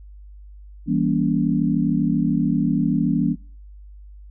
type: chord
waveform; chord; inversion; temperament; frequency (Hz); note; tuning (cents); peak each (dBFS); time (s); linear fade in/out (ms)
sine; E diminished seventh; none; just; 164.81 / 197.78 / 237.3 / 284.8; E3 / G3 / Bb3 / Db4; 0 / +16 / +31 / +47; -23 / -24 / -22 / -22; 0.86-3.36; 50
effects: noise-tail reverb RT60 0.4 s tail -20 dB re dry + added 50 Hz sine -39 dBFS peak until 4.3 s